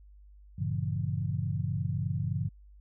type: chord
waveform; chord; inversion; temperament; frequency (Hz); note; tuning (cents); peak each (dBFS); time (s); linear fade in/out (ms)
sine; G diminished seventh; none; just; 98 / 117.6 / 141.12 / 169.34; G2 / Bb2 / Db3 / Fb3; 0 / +16 / +31 / +47; -33 / -35 / -33 / -36; 0.58-2.49; 10
effects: added 50 Hz sine -51 dBFS peak until 2.8 s